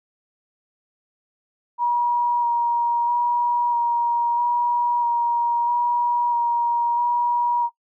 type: tone with vibrato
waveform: sine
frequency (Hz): 953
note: A#5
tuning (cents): +38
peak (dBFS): -17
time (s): 1.78-7.7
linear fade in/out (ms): 50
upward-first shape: square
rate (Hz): 0.77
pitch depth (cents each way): 11
effects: noise-tail reverb RT60 0.1 s tail -20 dB re dry